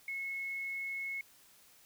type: tone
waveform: sine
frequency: 2184 Hz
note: C#7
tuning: 26 cents flat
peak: -36 dBFS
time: 0.08-1.21 s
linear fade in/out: 2 ms
effects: white hiss -62 dBFS RMS until 1.85 s